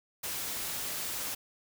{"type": "noise", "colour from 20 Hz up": "white", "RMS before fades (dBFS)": -36, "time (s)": [0.23, 1.35], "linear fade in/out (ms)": 10, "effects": []}